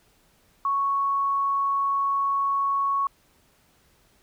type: tone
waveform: sine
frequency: 1108.7 Hz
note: C#6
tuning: in tune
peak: -21 dBFS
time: 0.65-3.07 s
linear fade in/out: 2 ms
effects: pink hiss -62 dBFS RMS until 4.22 s